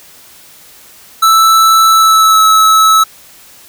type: tone with pitch glide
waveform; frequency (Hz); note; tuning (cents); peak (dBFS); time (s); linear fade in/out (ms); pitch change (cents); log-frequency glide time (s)
square; 1318.5 to 1300.3; E6 to E6; 0 to -24; -5; 1.22-3.04; 10; -24; 1.88-2.42
effects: white hiss -39 dBFS RMS until 3.68 s